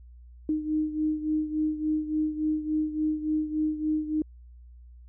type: beating tone pair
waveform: sine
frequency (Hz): 307.4 / 310.9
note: D#4 / D#4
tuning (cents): -21 / -1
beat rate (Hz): 3.5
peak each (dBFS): -26 / -31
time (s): 0.49-4.22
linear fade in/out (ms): 2
effects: added 60 Hz sine -46 dBFS peak until 5.08 s